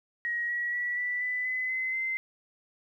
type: tone with pitch steps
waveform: sine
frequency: 1895 / 1919.2 / 1943.8 / 1968.6 / 1993.8 / 2019 / 2045 / 2071 Hz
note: A#6 / A#6 / B6 / B6 / B6 / B6 / C7 / C7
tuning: +28 / +50 / -28 / -6 / +16 / +38 / -40 / -18 cents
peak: -28 dBFS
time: 0.25-2.17 s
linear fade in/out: 0 ms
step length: 240 ms
effects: 11-bit